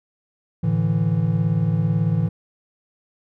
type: chord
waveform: triangle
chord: A suspended fourth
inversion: none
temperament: equal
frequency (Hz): 110 / 146.83 / 164.81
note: A2 / D3 / E3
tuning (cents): 0 / 0 / 0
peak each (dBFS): -20 / -22 / -18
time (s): 0.63-2.29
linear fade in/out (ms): 10
effects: none